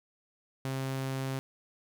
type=tone; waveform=sawtooth; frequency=133.4 Hz; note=C3; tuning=34 cents sharp; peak=-28 dBFS; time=0.65-1.39 s; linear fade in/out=0 ms; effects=11-bit